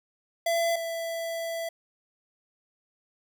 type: tone pair in turn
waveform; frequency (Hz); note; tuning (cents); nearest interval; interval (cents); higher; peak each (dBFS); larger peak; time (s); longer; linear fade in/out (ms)
square; 673 / 664.5; E5 / E5; +36 / +14; unison; 22; first; -24 / -31; first; 0.46-0.76 / 0.76-1.69; second; 5
effects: none